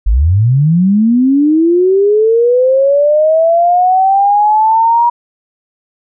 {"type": "linear sweep", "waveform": "sine", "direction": "up", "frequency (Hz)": [44.58, 957], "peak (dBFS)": -6, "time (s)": [0.06, 5.1], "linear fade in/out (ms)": 10, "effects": []}